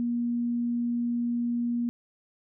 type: tone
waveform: sine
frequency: 238.3 Hz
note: A#3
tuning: 38 cents sharp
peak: -25 dBFS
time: 0-1.89 s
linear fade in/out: 0 ms
effects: none